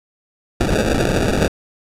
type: noise with sample-and-hold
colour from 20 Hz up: violet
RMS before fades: -17 dBFS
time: 0.6-1.48 s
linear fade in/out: 5 ms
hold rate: 1050 Hz
effects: low-pass 10000 Hz 12 dB/octave